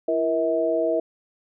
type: tone cluster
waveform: sine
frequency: 335.3 / 473 / 644 Hz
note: E4 / A#4 / E5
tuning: +30 / +25 / -41 cents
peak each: -26 / -25 / -22 dBFS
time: 0.08-1 s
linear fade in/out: 5 ms
effects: none